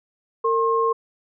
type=tone pair together; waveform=sine; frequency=456.3 / 1070.3 Hz; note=A#4 / C6; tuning=-37 / +39 cents; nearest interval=octave + minor third; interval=1476 cents; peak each=-20 / -20 dBFS; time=0.44-0.93 s; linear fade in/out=10 ms; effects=none